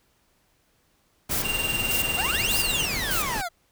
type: noise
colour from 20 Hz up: pink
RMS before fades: -31 dBFS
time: 1.29-3.42 s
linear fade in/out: 10 ms
type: noise bursts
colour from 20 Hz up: blue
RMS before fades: -27 dBFS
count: 4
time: 1.31-3.22 s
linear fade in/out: 0 ms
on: 110 ms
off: 490 ms
type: tone with tremolo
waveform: square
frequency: 2781 Hz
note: F7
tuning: 8 cents flat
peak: -22 dBFS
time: 1.44-2.87 s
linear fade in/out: 20 ms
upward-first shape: triangle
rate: 20 Hz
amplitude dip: 85%
type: exponential two-way sweep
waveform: 25% pulse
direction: up then down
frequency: 657 to 5200 to 657 Hz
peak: -24 dBFS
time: 2.17-3.49 s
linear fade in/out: 20 ms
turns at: 2.58 s
effects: pink hiss -66 dBFS RMS until 3.71 s